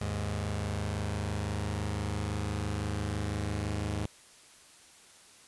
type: tone pair together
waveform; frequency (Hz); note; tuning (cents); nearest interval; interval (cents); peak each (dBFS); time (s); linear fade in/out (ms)
sawtooth; 77.78 / 103.74; D#2 / G#2; 0 / -1; perfect fourth; 499; -31 / -29; 0.01-4.06; 5
effects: white hiss -56 dBFS RMS until 5.47 s + resampled to 24000 Hz